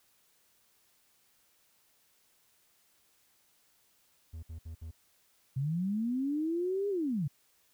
triangle tone bursts, 81 Hz, E2, 30 cents flat, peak -38 dBFS, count 4, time 4.33-4.912 s, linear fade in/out 10 ms, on 99 ms, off 62 ms
sine linear two-way sweep, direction up then down, 127 to 411.2 to 127 Hz, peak -29 dBFS, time 5.56-7.28 s, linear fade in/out 10 ms, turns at 6.89 s
effects white hiss -69 dBFS RMS until 7.73 s

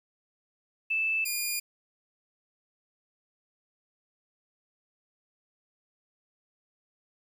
sine / 10% pulse tone pair in turn, 2634 / 2423 Hz, E7 / D#7, -2 / -47 cents, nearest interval minor second, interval 145 cents, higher first, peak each -25 / -20 dBFS, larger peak second, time 0.9-1.25 / 1.25-1.6 s, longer neither, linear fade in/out 10 ms, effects 10-bit

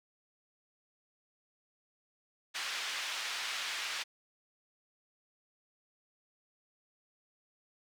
pink band-pass noise, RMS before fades -38 dBFS, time 2.54-4.04 s, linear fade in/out 20 ms, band 1700 to 4800 Hz, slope 12 dB/octave, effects none

